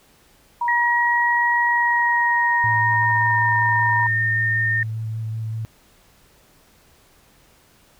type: tone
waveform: sine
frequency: 955 Hz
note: A#5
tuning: 42 cents sharp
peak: -19 dBFS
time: 0.61-4.07 s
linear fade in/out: 5 ms
type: tone with pitch glide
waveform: sine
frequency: 1902 to 1825.6 Hz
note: A#6 to A#6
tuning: +34 to -37 cents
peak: -18 dBFS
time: 0.68-4.83 s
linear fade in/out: 2 ms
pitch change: -71 cents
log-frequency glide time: 1.67-3.43 s
type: tone with vibrato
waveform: sine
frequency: 111 Hz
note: A2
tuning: 16 cents sharp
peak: -24 dBFS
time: 2.64-5.65 s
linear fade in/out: 0 ms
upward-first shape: square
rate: 5.2 Hz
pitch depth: 12 cents each way
effects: pink hiss -55 dBFS RMS until 7.99 s